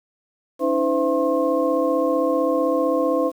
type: tone cluster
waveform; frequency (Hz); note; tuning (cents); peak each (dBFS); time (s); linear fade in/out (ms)
sine; 283.4 / 319 / 512 / 668 / 1070; C#4 / D#4 / C5 / E5 / C6; +38 / +43 / -38 / +23 / +38; -25 / -24 / -20 / -27 / -27; 0.59-3.32; 50
effects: 8-bit